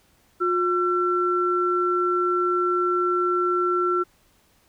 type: tone pair together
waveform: sine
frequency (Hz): 357.6 / 1350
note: F4 / E6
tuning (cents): +41 / +41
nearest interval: octave + major seventh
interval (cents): 2300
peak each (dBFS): -22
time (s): 0.4-4.04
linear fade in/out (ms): 20
effects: pink hiss -61 dBFS RMS until 4.68 s